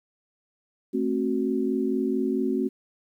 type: chord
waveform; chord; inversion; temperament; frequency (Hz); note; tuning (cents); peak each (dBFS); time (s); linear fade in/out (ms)
sine; F# diminished; first; just; 222 / 266.4 / 370; A3 / C4 / F#4; +16 / +31 / 0; -28 / -26 / -27; 0.93-2.69; 20
effects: 10-bit